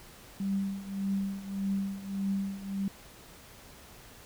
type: tone with tremolo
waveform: sine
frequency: 196 Hz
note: G3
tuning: in tune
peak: -26 dBFS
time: 0.4-2.88 s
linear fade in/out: 2 ms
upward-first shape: triangle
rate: 1.7 Hz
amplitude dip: 85%
effects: pink hiss -52 dBFS RMS until 4.25 s